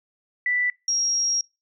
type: tone pair in turn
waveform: sine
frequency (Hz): 1975.5 / 5613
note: B6 / F8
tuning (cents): 0 / +8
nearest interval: octave + tritone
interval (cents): 1808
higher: second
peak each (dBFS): -20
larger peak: neither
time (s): 0.46-0.7 / 0.88-1.41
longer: second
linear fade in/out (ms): 2
effects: noise-tail reverb RT60 0.3 s tail -26 dB re dry